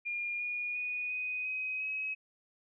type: tone with pitch steps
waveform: sine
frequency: 2415 / 2442 / 2469 / 2496 / 2523 / 2551 Hz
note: D7 / D#7 / D#7 / D#7 / D#7 / D#7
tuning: +48 / -33 / -14 / +5 / +23 / +43 cents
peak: -33 dBFS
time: 0.05-2.15 s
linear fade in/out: 20 ms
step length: 350 ms
effects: none